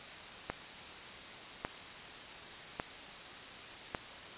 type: click train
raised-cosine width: 0.5 ms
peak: -19 dBFS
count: 4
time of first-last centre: 0.5-3.948 s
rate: 0.87 Hz
effects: white hiss -47 dBFS RMS until 4.37 s + resampled to 8000 Hz